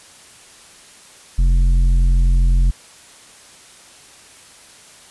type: tone with tanh clipping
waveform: sine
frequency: 43.93 Hz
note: F1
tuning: 11 cents sharp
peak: -12 dBFS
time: 1.38-2.71 s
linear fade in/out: 10 ms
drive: 8 dB
effects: white hiss -44 dBFS RMS until 5.1 s + resampled to 24000 Hz